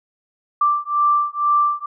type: beating tone pair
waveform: sine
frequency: 1174.7 / 1176.8 Hz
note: D6 / D6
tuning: 0 / +3 cents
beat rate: 2.1 Hz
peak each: -18 dBFS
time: 0.61-1.86 s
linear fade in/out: 5 ms
effects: none